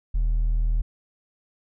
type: tone with hard clipping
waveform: triangle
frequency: 40.06 Hz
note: E1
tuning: 49 cents flat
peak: -18 dBFS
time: 0.14-0.82 s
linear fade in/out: 10 ms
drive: 1 dB
effects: none